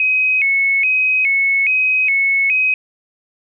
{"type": "tone with vibrato", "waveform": "sine", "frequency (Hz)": 2357, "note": "D7", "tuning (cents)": 6, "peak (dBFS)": -12, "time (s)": [0, 2.74], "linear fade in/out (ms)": 2, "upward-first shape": "square", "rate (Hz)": 1.2, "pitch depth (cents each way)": 120, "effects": []}